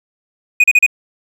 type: tone bursts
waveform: triangle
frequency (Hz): 2482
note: D#7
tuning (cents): -5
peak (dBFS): -4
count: 4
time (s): 0.6-0.864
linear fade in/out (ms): 5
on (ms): 39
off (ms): 36
effects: none